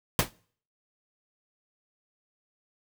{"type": "noise with exponential decay", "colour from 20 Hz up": "pink", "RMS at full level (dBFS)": -19, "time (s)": [0.19, 0.31], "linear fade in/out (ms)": 1, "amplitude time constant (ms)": 25, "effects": ["noise-tail reverb RT60 0.5 s tail -23 dB re dry"]}